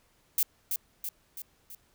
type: noise with echo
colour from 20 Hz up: violet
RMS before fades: -25 dBFS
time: 0.38-0.43 s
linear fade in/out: 2 ms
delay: 330 ms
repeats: 4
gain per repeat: -5 dB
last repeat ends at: 1.75 s
effects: pink hiss -67 dBFS RMS until 1.94 s